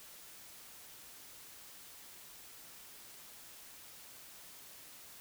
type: silence
effects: white hiss -54 dBFS RMS until 5.2 s